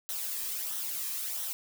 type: noise with flanger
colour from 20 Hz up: blue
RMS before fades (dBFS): -35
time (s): 0.09-1.53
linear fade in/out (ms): 0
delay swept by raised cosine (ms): 0.42 to 1.42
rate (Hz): 1.5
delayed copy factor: -0.55
effects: none